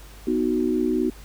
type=chord; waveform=sine; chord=B major; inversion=none; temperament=equal; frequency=246.9 / 311.1 / 370 Hz; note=B3 / D#4 / F#4; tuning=0 / 0 / 0 cents; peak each=-24 dBFS; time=0.27-1.1 s; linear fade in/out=5 ms; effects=added 50 Hz sine -42 dBFS peak until 1.24 s + pink hiss -48 dBFS RMS until 1.24 s